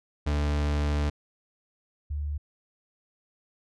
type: tone pair in turn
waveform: 40% pulse / sine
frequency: 73.42 / 73.42 Hz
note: D2 / D2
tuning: 0 / 0 cents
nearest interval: unison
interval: 0 cents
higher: neither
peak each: -23 / -28 dBFS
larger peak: first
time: 0.26-1.1 / 2.1-2.38 s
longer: first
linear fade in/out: 10 ms
effects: low-pass 6000 Hz 12 dB/octave